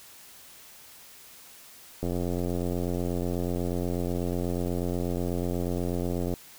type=click train; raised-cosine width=2 ms; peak=-17 dBFS; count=381; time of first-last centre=2.03-6.338 s; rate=88.2 Hz; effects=white hiss -50 dBFS RMS until 6.58 s